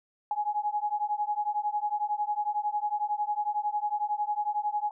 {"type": "beating tone pair", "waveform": "sine", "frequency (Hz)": [830.6, 841.6], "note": ["G#5", "G#5"], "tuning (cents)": [0, 23], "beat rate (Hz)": 11, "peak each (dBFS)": -30, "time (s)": [0.31, 4.91], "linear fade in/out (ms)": 2, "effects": []}